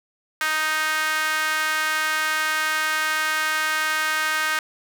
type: tone with high-pass filter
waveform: sawtooth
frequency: 311.3 Hz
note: D#4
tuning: 1 cent sharp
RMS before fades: -23 dBFS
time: 0.41-4.59 s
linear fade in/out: 2 ms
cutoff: 1500 Hz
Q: 2.7
effects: none